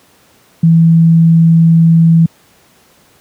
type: tone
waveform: sine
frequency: 164.81 Hz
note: E3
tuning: in tune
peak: -3 dBFS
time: 0.63-2.26 s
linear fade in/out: 5 ms
effects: pink hiss -48 dBFS RMS until 3.2 s + high-pass 100 Hz 12 dB/octave